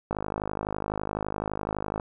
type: click train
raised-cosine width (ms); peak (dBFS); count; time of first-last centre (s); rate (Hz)
1; -15; 99; 0.11-1.998; 51.9
effects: none